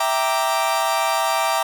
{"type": "chord", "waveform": "40% pulse", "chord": "E half-diminished seventh", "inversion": "none", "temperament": "equal", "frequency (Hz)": [659.3, 784, 932.3, 1174.7], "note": ["E5", "G5", "Bb5", "D6"], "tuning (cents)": [0, 0, 0, 0], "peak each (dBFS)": -23, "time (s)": [0, 1.63], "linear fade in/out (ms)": 5, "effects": []}